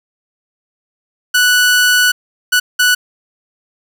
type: tone bursts at uneven times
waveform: sawtooth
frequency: 1480 Hz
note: F#6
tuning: in tune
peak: -5 dBFS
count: 3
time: 1.34-2.12 / 2.52-2.6 / 2.79-2.95 s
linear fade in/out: 10 ms
effects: 7-bit